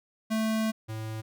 square tone pair in turn, 220.1 / 110.05 Hz, A3 / A2, +1 / +1 cents, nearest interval octave, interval 1200 cents, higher first, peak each -26 / -34 dBFS, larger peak first, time 0.3-0.72 / 0.88-1.22 s, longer first, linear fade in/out 20 ms, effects none

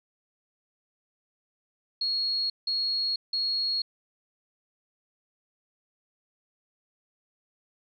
sine tone bursts, 4309 Hz, C#8, 50 cents flat, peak -25 dBFS, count 3, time 2.01-3.82 s, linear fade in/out 5 ms, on 490 ms, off 170 ms, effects none

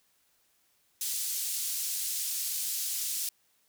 white band-pass noise, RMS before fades -33 dBFS, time 1.01-3.29 s, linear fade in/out 2 ms, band 4800 to 14000 Hz, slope 12 dB/octave, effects white hiss -70 dBFS RMS until 3.68 s

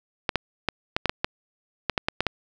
clicks, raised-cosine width 0.3 ms, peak -6 dBFS, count 12, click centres 0.292 / 0.357 / 0.687 / 0.965 / 1.057 / 1.095 / 1.245 / 1.897 / 1.978 / 2.085 / 2.206 / 2.267 s, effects none

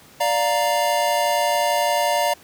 square chord, Bb major, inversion first, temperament equal, 587.3 / 698.5 / 932.3 Hz, D5 / F5 / Bb5, 0 / 0 / 0 cents, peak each -23 dBFS, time 0.2-2.34 s, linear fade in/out 10 ms, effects pink hiss -48 dBFS RMS until 2.43 s + high-pass 100 Hz 12 dB/octave

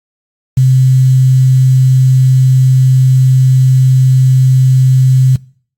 sine tone with quantisation, 130 Hz, C3, 11 cents flat, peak -4 dBFS, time 0.57-5.36 s, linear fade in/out 5 ms, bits 5, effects noise-tail reverb RT60 0.5 s tail -23 dB re dry + AAC 64 kbps

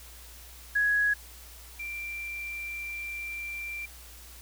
sine tone pair in turn, 1669 / 2360 Hz, G#6 / D7, +8 / +8 cents, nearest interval tritone, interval 600 cents, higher second, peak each -22 / -34 dBFS, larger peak first, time 0.75-1.14 / 1.79-3.86 s, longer second, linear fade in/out 10 ms, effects added 60 Hz sine -49 dBFS peak until 4.41 s + white hiss -50 dBFS RMS until 4.41 s

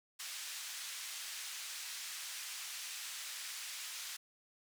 white band-pass noise, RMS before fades -45 dBFS, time 0.19-4.17 s, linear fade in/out 10 ms, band 1600 to 7900 Hz, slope 12 dB/octave, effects none

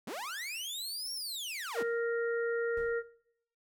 sawtooth linear two-way sweep, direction up then down, 163.3 to 5588 to 163.3 Hz, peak -34 dBFS, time 0.07-1.83 s, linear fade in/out 5 ms, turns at 1.13 s
harmonic tone, 466.2 Hz, A#4, in tune, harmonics 1 / 3 / 4, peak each -30 / -40 / -42 dBFS, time 1.74-3.03 s, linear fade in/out 50 ms
brown noise with exponential decay, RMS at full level -43 dBFS, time 2.77-3.09 s, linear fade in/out 2 ms, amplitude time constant 68 ms
effects noise-tail reverb RT60 0.7 s tail -18 dB re dry

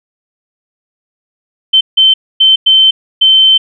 sine tone bursts at uneven times, 3089 Hz, G7, 26 cents flat, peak -3 dBFS, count 5, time 1.73-1.81 / 1.97-2.14 / 2.4-2.56 / 2.66-2.91 / 3.21-3.58 s, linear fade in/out 10 ms, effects none

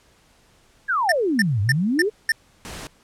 sine exponential two-way sweep, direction down then up, 1700 to 95.4 to 452.7 Hz, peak -18 dBFS, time 0.88-2.1 s, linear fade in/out 20 ms, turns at 1.61 s
square tone bursts, 1795 Hz, A6, 34 cents sharp, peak -16 dBFS, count 5, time 1.09-2.32 s, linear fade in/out 2 ms, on 30 ms, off 270 ms
pink noise, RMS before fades -35 dBFS, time 2.65-2.87 s, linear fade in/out 0 ms
effects pink hiss -57 dBFS RMS until 3.03 s + low-pass 10000 Hz 12 dB/octave

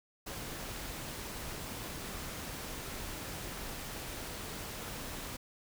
pink noise, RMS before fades -42 dBFS, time 0.26-5.37 s, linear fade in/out 10 ms, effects none

